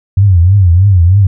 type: tone with vibrato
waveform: sine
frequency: 92.5 Hz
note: F#2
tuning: in tune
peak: -3 dBFS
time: 0.17-1.27 s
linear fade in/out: 5 ms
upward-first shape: triangle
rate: 3.2 Hz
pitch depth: 200 cents each way
effects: none